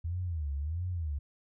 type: tone with vibrato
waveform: sine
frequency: 79.7 Hz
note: D#2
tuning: 42 cents sharp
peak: -31 dBFS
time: 0.04-1.19 s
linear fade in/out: 10 ms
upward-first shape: sine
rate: 1.5 Hz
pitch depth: 230 cents each way
effects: none